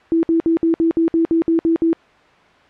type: tone bursts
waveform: sine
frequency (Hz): 329.6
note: E4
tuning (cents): 0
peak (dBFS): -12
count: 11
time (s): 0.12-1.93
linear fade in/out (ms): 0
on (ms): 110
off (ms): 60
effects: white hiss -49 dBFS RMS until 2.69 s + low-pass 2000 Hz 12 dB/octave